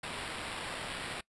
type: noise with sample-and-hold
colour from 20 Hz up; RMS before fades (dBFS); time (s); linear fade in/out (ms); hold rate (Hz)
white; -40; 0.03-1.21; 5; 6300
effects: noise-tail reverb RT60 0.1 s tail -22 dB re dry + resampled to 24000 Hz